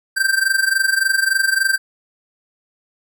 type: tone with amplitude modulation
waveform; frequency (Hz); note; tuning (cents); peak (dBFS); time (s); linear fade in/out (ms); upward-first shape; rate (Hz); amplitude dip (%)
square; 1568; G6; 0; -12; 0.16-1.78; 20; sine; 23.5; 80
effects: none